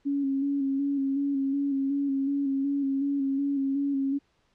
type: tone with vibrato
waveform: sine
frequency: 276.7 Hz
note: C#4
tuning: 3 cents flat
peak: -24 dBFS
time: 0.05-4.19 s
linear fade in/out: 20 ms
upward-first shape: square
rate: 2.7 Hz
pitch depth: 29 cents each way
effects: pink hiss -69 dBFS RMS until 4.54 s + low-pass 5000 Hz 12 dB/octave